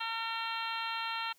harmonic tone, 454.7 Hz, A#4, 43 cents flat, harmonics 2 / 3 / 4 / 5 / 6 / 7 / 8 / 9, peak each -39 / -39 / -44 / -46 / -41 / -42 / -49 / -45 dBFS, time 0-1.33 s, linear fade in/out 10 ms, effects white hiss -67 dBFS RMS until 1.38 s

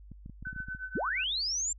clicks, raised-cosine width 5 ms, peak -32 dBFS, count 10, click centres 0.117 / 0.261 / 0.297 / 0.426 / 0.47 / 0.53 / 0.563 / 0.603 / 0.685 / 0.749 s
sine tone with tremolo, 1515 Hz, F#6, 40 cents sharp, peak -33 dBFS, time 0.45-1.24 s, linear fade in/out 5 ms, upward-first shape triangle, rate 8.3 Hz, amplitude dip 95%
sine linear sweep, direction up, 123.47 to 7460 Hz, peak -29 dBFS, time 0.95-1.73 s, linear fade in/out 5 ms
effects added 50 Hz sine -48 dBFS peak until 1.78 s

